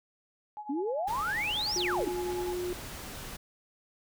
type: tone with tremolo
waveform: sine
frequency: 843 Hz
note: G#5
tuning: 26 cents sharp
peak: -36 dBFS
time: 0.57-2.53 s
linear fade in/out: 0 ms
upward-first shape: sine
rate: 10 Hz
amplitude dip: 75%
type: exponential two-way sweep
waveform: sine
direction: up then down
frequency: 261 to 5920 to 262.6 Hz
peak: -29 dBFS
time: 0.69-2.09 s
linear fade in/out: 10 ms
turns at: 1.76 s
type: noise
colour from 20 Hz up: pink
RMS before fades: -42 dBFS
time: 1.07-3.37 s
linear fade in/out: 10 ms
type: tone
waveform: sine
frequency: 357.8 Hz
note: F4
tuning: 42 cents sharp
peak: -31 dBFS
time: 1.76-2.73 s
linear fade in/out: 2 ms
effects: none